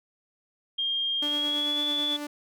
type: tone with pitch glide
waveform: sine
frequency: 3215 to 3446 Hz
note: G7 to A7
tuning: +43 to -37 cents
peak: -25 dBFS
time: 0.78-2.17 s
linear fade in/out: 10 ms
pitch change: +120 cents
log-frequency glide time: 1.21-1.82 s
type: tone with tremolo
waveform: sawtooth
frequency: 293.7 Hz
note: D4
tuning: in tune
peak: -28 dBFS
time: 1.22-2.27 s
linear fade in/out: 5 ms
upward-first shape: sine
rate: 9.1 Hz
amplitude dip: 35%
effects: none